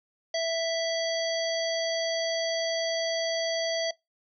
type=harmonic tone; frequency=659.3 Hz; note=E5; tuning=in tune; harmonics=1 / 3 / 5 / 7 / 9; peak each=-27 / -36 / -36 / -34 / -39 dBFS; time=0.34-3.91 s; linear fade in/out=5 ms; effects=noise-tail reverb RT60 0.2 s tail -23 dB re dry